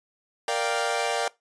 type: chord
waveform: sawtooth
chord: G minor seventh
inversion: first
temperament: equal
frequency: 466.2 / 587.3 / 698.5 / 784 Hz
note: Bb4 / D5 / F5 / G5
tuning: 0 / 0 / 0 / 0 cents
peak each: -26 dBFS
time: 0.48-1.28 s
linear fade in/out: 2 ms
effects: noise-tail reverb RT60 0.2 s tail -21 dB re dry + resampled to 22050 Hz